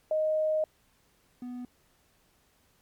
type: tone pair in turn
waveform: sine / triangle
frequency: 622.3 / 247 Hz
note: D#5 / B3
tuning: 0 / 0 cents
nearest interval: octave + major third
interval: 1600 cents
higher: first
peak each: -24 / -34 dBFS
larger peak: first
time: 0.11-0.64 / 1.42-1.65 s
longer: first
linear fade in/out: 2 ms
effects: pink hiss -67 dBFS RMS until 2.81 s + MP3 96 kbps